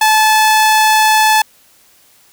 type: tone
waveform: sawtooth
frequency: 867 Hz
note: A5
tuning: 26 cents flat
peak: -4 dBFS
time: 0.01-1.42 s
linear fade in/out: 5 ms
effects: white hiss -49 dBFS RMS until 2.32 s